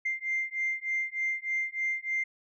sine beating tone pair, 2093 / 2096.3 Hz, C7 / C7, 0 / +3 cents, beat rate 3.3 Hz, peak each -31 dBFS, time 0.05-2.24 s, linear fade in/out 10 ms, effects tanh soft clip ceiling -22 dBFS

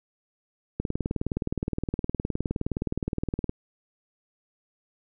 click train, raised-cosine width 3 ms, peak -14 dBFS, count 53, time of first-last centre 0.8-3.494 s, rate 19.3 Hz, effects none

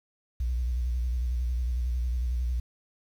sine tone with vibrato, 60.9 Hz, B1, 24 cents flat, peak -24 dBFS, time 0.4-2.6 s, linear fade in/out 5 ms, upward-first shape square, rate 11 Hz, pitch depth 65 cents each way, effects tanh soft clip ceiling -22 dBFS + 9-bit

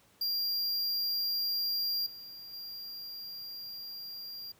square tone with level steps, 4771 Hz, D8, 26 cents sharp, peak -30 / -45 / -41 dBFS, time 0.21-4.52 s, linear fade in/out 5 ms, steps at 2.06 / 2.53 s, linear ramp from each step 5 ms, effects pink hiss -64 dBFS RMS until 4.59 s + high-pass 80 Hz 12 dB/octave

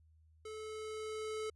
square tone with level ramp, 433.7 Hz, A4, 25 cents flat, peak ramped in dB -45 to -38 dBFS, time 0.45-1.5 s, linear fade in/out 5 ms, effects added 79 Hz sine -63 dBFS peak until 1.55 s + resampled to 24000 Hz

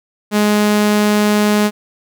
sawtooth tone, 209.1 Hz, G#3, 12 cents sharp, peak -7 dBFS, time 0.31-1.71 s, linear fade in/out 50 ms, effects none

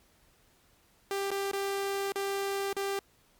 sawtooth tone with dropouts, 395.1 Hz, G4, 14 cents sharp, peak -26 dBFS, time 1.11-2.99 s, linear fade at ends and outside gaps 1 ms, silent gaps 1.305-1.315 / 1.514-1.533 / 2.121-2.158 / 2.729-2.766 s, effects pink hiss -65 dBFS RMS until 3.39 s + MP3 96 kbps

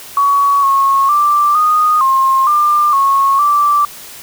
sine tone with pitch steps, 1125 / 1094 / 1177 / 1235 / 1066 / 1194 / 1097 / 1170 Hz, C#6 / C#6 / D6 / D#6 / C6 / D6 / C#6 / D6, +25 / -23 / +3 / -13 / +32 / +28 / -18 / -7 cents, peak -8 dBFS, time 0.17-3.85 s, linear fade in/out 2 ms, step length 460 ms, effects white hiss -33 dBFS RMS until 4.22 s

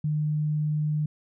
sine tone, 151.5 Hz, D#3, 46 cents flat, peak -23 dBFS, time 0.04-1.06 s, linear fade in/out 5 ms, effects none

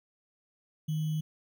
sine tone with sample-and-hold, 155.56 Hz, D#3, in tune, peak -28 dBFS, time 0.88-1.21 s, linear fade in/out 10 ms, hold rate 3150 Hz, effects none

